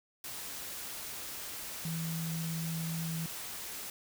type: tone in noise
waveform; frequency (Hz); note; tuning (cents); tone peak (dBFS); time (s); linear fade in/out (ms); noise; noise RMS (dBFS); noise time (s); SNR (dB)
sine; 163.8; E3; -11; -34; 1.85-3.26; 2; white; -42; 0.24-3.9; +5
effects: none